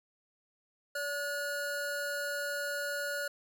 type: tone pair together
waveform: square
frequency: 573.8 / 1446 Hz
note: D5 / F#6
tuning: -40 / -40 cents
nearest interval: octave + major third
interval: 1600 cents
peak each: -38 / -36 dBFS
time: 0.95-3.28 s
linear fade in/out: 5 ms
effects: none